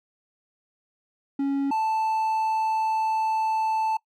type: tone pair in turn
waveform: triangle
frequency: 277.2 / 880.1 Hz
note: C#4 / A5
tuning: 0 / 0 cents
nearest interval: octave + minor sixth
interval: 2000 cents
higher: second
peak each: -20 dBFS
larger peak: neither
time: 1.39-1.71 / 1.71-3.97 s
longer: second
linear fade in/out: 5 ms
effects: noise-tail reverb RT60 0.1 s tail -22 dB re dry